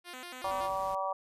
5% pulse tone with vibrato, 299.1 Hz, D4, 32 cents sharp, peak -31 dBFS, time 0.04-0.7 s, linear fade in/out 50 ms, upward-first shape square, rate 5.3 Hz, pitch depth 280 cents each way
pink noise, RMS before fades -50 dBFS, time 0.44-0.95 s, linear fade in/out 2 ms
harmonic tone, 191.6 Hz, G3, 39 cents flat, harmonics 3 / 4 / 5 / 6, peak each -36 / -36 / -36 / -36 dBFS, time 0.44-1.13 s, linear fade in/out 5 ms
effects resampled to 32000 Hz

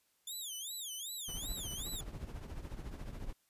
15% pulse tone with vibrato, 3443 Hz, A7, 38 cents flat, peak -34 dBFS, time 0.27-2.01 s, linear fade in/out 5 ms, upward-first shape sine, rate 2.6 Hz, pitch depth 250 cents each way
brown noise with tremolo, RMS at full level -41 dBFS, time 1.28-3.33 s, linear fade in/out 5 ms, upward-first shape triangle, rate 14 Hz, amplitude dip 70%
effects white hiss -75 dBFS RMS until 3.49 s + resampled to 32000 Hz

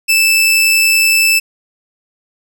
sawtooth tone with amplitude modulation, 2637 Hz, E7, in tune, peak -4 dBFS, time 0.08-1.4 s, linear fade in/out 20 ms, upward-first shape sine, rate 90.6 Hz, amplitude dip 25%, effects none

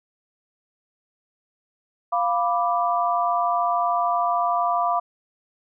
sine chord, B diminished, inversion second, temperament equal, 698.5 / 987.8 / 1174.7 Hz, F5 / B5 / D6, 0 / 0 / 0 cents, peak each -22 / -25 / -24 dBFS, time 2.12-5 s, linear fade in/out 10 ms, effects none

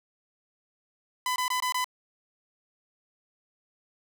sawtooth tone bursts, 1005 Hz, B5, 30 cents sharp, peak -22 dBFS, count 5, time 1.26-1.844 s, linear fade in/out 2 ms, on 100 ms, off 21 ms, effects none

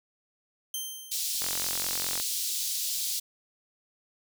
10% pulse tone with exponential decay, 3136 Hz, G7, in tune, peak -22 dBFS, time 0.74-1.71 s, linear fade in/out 2 ms, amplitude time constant 210 ms
pink high-pass noise, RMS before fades -31 dBFS, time 1.11-3.2 s, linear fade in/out 10 ms, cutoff 3900 Hz, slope 24 dB/octave
click train, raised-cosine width 0.3 ms, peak -19 dBFS, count 36, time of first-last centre 1.42-2.2 s, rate 44.9 Hz
effects none

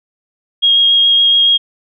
sine tone with vibrato, 3264 Hz, G#7, 31 cents flat, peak -7 dBFS, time 0.62-1.58 s, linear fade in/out 20 ms, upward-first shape sine, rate 7.1 Hz, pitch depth 9 cents each way, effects none

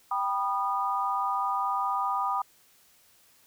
sine chord, G augmented, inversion none, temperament just, 784 / 980 / 1225 Hz, G5 / B5 / D#6, 0 / -14 / -27 cents, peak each -31 / -30 / -29 dBFS, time 0.11-2.42 s, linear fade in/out 5 ms, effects white hiss -61 dBFS RMS until 3.46 s

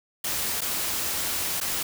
white noise with dropouts, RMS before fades -28 dBFS, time 0.24-1.83 s, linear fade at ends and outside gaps 5 ms, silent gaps 0.608-0.616 / 1.603-1.611 s, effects none

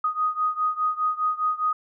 sine beating tone pair, 1244.5 / 1249.4 Hz, D#6 / D#6, 0 / +7 cents, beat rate 4.9 Hz, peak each -24 / -26 dBFS, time 0.04-1.73 s, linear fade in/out 5 ms, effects none

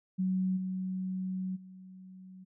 sine tone with level steps, 186.6 Hz, F#3, 15 cents sharp, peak -27 / -32 / -47 dBFS, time 0.18-2.45 s, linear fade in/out 20 ms, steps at 0.56 / 1.55 s, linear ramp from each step 20 ms, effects none

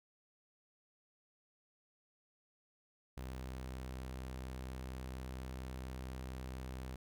sawtooth tone, 64.3 Hz, C2, 30 cents flat, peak -39 dBFS, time 3.17-6.96 s, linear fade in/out 5 ms, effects none

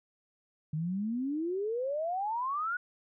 sine exponential sweep, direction up, 149.3 to 1480 Hz, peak -30 dBFS, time 0.73-2.77 s, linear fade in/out 5 ms, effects none

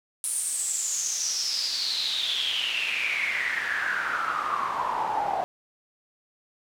pink noise with band-pass filter sweep, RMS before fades -28 dBFS, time 0.24-5.44 s, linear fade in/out 0 ms, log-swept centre 9700 to 740 Hz, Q 8.8, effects none

